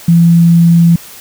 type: tone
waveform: sine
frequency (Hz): 169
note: E3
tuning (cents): +43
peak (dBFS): -3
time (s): 0.08-0.96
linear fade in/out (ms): 5
effects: white hiss -33 dBFS RMS until 1.2 s